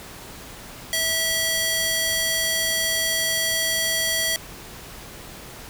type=tone with high-pass filter; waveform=square; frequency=652 Hz; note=E5; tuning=19 cents flat; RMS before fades=-23 dBFS; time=0.93-4.36 s; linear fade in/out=0 ms; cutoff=2200 Hz; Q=0.63; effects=pink hiss -40 dBFS RMS until 5.69 s